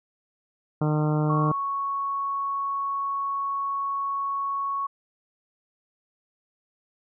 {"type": "harmonic tone", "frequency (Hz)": 152, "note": "D#3", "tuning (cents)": -40, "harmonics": [1, 2, 3, 4, 5, 6, 7, 8, 9], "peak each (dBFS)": [-22, -28, -32, -34, -36, -38, -39, -40, -41], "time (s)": [0.81, 1.52], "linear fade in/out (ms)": 5}
{"type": "tone", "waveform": "sine", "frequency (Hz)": 1108.7, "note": "C#6", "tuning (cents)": 0, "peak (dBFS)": -25, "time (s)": [1.29, 4.87], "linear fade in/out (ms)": 10}
{"effects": []}